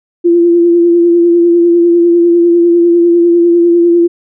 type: tone with vibrato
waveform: sine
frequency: 343.2 Hz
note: F4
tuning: 30 cents flat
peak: -4 dBFS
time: 0.24-4.08 s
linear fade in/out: 20 ms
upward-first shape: sine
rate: 10 Hz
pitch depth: 24 cents each way
effects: none